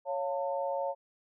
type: chord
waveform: sine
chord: Db augmented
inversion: none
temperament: equal with one note detuned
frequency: 554.4 / 698.5 / 897.5 Hz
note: Db5 / F5 / A5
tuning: 0 / 0 / +34 cents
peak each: -32 / -37 / -36 dBFS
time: 0.05-0.95 s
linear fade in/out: 50 ms
effects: none